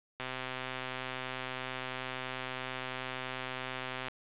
click train, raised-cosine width 0.3 ms, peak -21 dBFS, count 502, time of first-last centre 0.2-4.084 s, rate 129 Hz, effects resampled to 8000 Hz + 10-bit

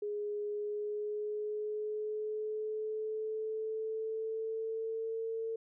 sine tone with pitch glide, 415.3 to 450.3 Hz, G#4 to A4, 0 to +40 cents, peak -34 dBFS, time 0.02-5.56 s, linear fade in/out 5 ms, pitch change +140 cents, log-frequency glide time 0.46-5.26 s, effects none

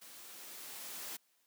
white noise with level ramp, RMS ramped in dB -54 to -43 dBFS, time 0.01-1.17 s, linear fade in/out 10 ms, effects white hiss -74 dBFS RMS until 1.46 s + high-pass 200 Hz 12 dB/octave

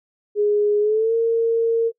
sine tone with pitch glide, 415.3 to 458.2 Hz, G#4 to A#4, 0 to -30 cents, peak -15 dBFS, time 0.35-1.92 s, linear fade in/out 50 ms, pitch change +170 cents, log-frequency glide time 0.8-1.14 s, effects noise-tail reverb RT60 0.1 s tail -22 dB re dry

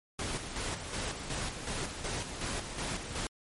pink noise with tremolo, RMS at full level -35 dBFS, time 0.19-3.27 s, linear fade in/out 2 ms, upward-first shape square, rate 2.7 Hz, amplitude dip 50%, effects MP3 48 kbps

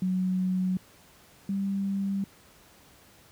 sine tone pair in turn, 185 / 196.61 Hz, F#3 / G3, 0 / +5 cents, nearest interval minor second, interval 105 cents, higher second, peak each -24 / -26 dBFS, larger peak first, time 0.02-0.77 / 1.49-2.24 s, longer neither, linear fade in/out 2 ms, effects pink hiss -56 dBFS RMS until 3.31 s + high-pass 60 Hz 12 dB/octave

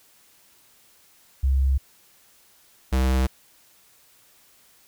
sine / square tone pair in turn, 67 / 65.02 Hz, C2 / C2, +42 / -10 cents, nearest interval minor second, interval 52 cents, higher first, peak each -17 / -19 dBFS, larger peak first, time 1.43-1.78 / 2.92-3.27 s, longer neither, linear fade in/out 10 ms, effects white hiss -57 dBFS RMS until 4.87 s

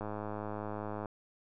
click train, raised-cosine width 1 ms, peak -25 dBFS, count 111, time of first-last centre 0.01-1.058 s, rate 105 Hz, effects none

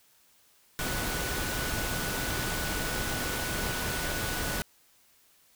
sine tone in noise, 1480 Hz, F#6, in tune, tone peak -38 dBFS, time 0.79-4.62 s, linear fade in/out 0 ms, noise pink, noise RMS -32 dBFS, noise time 0.79-4.62 s, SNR -9 dB, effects white hiss -63 dBFS RMS until 5.55 s

